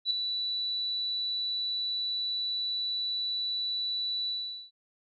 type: tone with ADSR envelope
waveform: sine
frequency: 3955 Hz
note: B7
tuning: 2 cents sharp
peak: -22 dBFS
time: 0.05-4.71 s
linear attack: 57 ms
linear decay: 3 ms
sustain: -7 dB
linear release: 430 ms
effects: none